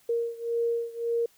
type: beating tone pair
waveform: sine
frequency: 466.2 / 468 Hz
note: A#4 / A#4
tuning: 0 / +7 cents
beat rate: 1.8 Hz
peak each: -28 / -30 dBFS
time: 0.09-1.26 s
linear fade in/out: 5 ms
effects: white hiss -62 dBFS RMS until 1.37 s